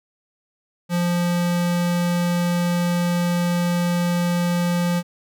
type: tone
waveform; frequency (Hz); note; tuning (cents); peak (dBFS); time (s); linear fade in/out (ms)
square; 174.61; F3; 0; -19; 0.89-5.03; 50
effects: none